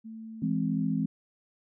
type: tone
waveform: sine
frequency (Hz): 222.5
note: A3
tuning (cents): +20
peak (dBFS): -39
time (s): 0.04-0.55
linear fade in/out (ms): 20
type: chord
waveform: sine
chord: E augmented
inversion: none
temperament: equal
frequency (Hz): 164.81 / 207.7 / 261.6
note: E3 / G#3 / B#3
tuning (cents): 0 / 0 / 0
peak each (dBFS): -30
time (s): 0.42-1.06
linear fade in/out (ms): 5
effects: none